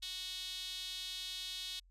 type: tone with high-pass filter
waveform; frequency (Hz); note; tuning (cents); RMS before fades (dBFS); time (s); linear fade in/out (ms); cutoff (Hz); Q
sawtooth; 370; F#4; 0; -43; 0.02-1.8; 10; 3600; 4.8
effects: added 44 Hz sine -61 dBFS peak until 1.9 s + resampled to 32000 Hz